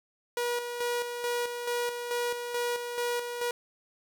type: tone with tremolo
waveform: sawtooth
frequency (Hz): 481.7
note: B4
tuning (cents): -43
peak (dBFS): -24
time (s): 0.37-3.51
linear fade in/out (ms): 2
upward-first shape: square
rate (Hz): 2.3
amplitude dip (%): 50
effects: none